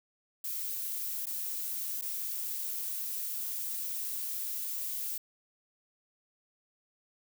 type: noise with dropouts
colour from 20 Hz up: violet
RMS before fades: -36 dBFS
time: 0.44-5.18 s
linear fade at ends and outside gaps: 5 ms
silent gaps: 1.258-1.267 / 2.013-2.021 s
effects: none